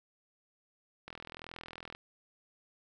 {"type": "click train", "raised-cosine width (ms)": 0.3, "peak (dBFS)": -28, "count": 37, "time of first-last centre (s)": [1.08, 1.95], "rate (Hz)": 41.4, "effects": []}